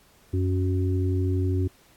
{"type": "harmonic tone", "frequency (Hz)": 92.5, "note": "F#2", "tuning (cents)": 0, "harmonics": [1, 3, 4], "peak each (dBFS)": [-22, -30, -31], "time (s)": [0.33, 1.68], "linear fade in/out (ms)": 10, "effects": ["pink hiss -58 dBFS RMS until 1.96 s", "AAC 64 kbps"]}